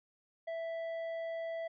triangle tone with tanh clipping, 660 Hz, E5, 2 cents sharp, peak -38 dBFS, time 0.47-1.68 s, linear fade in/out 10 ms, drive 14 dB, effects low-pass 3000 Hz 12 dB/octave

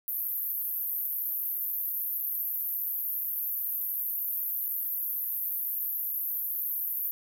pink band-pass noise, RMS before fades -32 dBFS, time 0.08-7.11 s, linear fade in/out 0 ms, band 12000 to 15000 Hz, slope 96 dB/octave, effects none

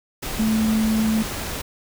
sine tone in noise, 219.4 Hz, A3, 5 cents flat, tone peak -17 dBFS, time 0.39-1.23 s, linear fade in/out 10 ms, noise pink, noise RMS -29 dBFS, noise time 0.22-1.62 s, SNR +9 dB, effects none

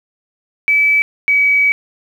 sine tone pair in turn, 2300 / 2275 Hz, D7 / C#7, -37 / +44 cents, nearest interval unison, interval 19 cents, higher first, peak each -9 dBFS, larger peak neither, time 0.68-1.02 / 1.28-1.72 s, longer second, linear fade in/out 0 ms, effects 7-bit

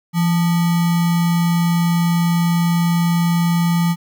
sine tone with sample-and-hold, 170 Hz, F3, 46 cents flat, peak -13 dBFS, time 0.13-3.96 s, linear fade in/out 50 ms, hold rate 1050 Hz, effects none

